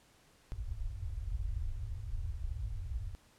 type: low-pass noise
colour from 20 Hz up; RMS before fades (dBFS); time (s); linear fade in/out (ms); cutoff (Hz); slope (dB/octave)
pink; -38; 0.52-3.15; 0; 110; 96
effects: pink hiss -65 dBFS RMS until 3.38 s + low-pass 11000 Hz 12 dB/octave

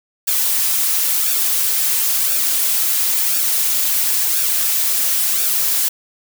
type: noise with flanger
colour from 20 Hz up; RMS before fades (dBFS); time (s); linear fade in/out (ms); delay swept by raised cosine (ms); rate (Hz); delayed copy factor
blue; -17; 0.27-5.89; 10; 0.97 to 5.77; 0.97; -0.55
effects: none

